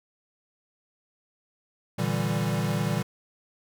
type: chord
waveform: square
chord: E half-diminished seventh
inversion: second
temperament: equal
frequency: 116.54 / 146.83 / 164.81 / 196 Hz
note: Bb2 / D3 / E3 / G3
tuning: 0 / 0 / 0 / 0 cents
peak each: -31 dBFS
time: 1.98-3.03 s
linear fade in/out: 10 ms
effects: none